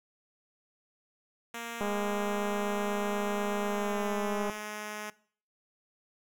5% pulse tone with pitch glide, 233.1 to 211.3 Hz, A#3 to G#3, 0 to +30 cents, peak -26 dBFS, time 1.54-5.1 s, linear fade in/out 2 ms, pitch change -170 cents, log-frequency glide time 3.63-4.6 s
click train, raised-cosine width 1 ms, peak -21 dBFS, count 552, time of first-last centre 1.81-4.498 s, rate 205 Hz
effects noise-tail reverb RT60 0.5 s tail -20 dB re dry

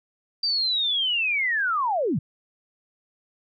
sine linear sweep, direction down, 4714 to 112.7 Hz, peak -21 dBFS, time 0.43-2.19 s, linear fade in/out 5 ms, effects none

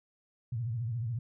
sine tone with vibrato, 116.54 Hz, A#2, in tune, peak -31 dBFS, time 0.52-1.19 s, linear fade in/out 5 ms, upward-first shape sine, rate 14 Hz, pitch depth 140 cents each way, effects none

